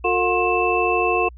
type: tone cluster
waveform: sine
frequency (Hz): 359.2 / 452 / 721 / 1066 / 2647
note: F4 / A4 / F#5 / C6 / E7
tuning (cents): +49 / +47 / -45 / +32 / +7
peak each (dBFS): -23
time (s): 0.04-1.29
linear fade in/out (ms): 10
effects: added 60 Hz sine -38 dBFS peak until 1.37 s